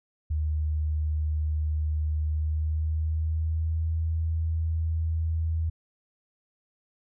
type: tone with pitch glide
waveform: sine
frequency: 76.7 to 80.89 Hz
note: D#2 to E2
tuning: -24 to -32 cents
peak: -24 dBFS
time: 0.3-5.7 s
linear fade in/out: 10 ms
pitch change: +92 cents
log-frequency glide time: 2.25-3.92 s
effects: none